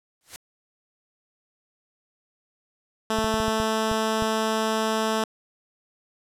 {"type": "noise with exponential growth", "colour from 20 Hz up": "white", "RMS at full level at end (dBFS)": -33, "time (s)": [0.21, 0.36], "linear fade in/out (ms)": 0, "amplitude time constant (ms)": 31}
{"type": "tone", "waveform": "10% pulse", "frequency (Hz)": 220, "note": "A3", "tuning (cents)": 0, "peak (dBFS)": -14, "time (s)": [3.1, 5.24], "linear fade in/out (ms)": 2}
{"type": "clicks", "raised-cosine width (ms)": 5, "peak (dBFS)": -20, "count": 8, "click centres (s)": [3.187, 3.244, 3.341, 3.402, 3.482, 3.601, 3.915, 4.223]}
{"effects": ["low-pass 11000 Hz 12 dB/octave"]}